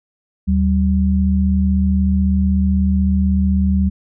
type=tone pair together; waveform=sine; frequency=76.4 / 192.52 Hz; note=D#2 / G3; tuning=-31 / -31 cents; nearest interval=octave + major third; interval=1600 cents; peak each=-15 dBFS; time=0.47-3.9 s; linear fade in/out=20 ms; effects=none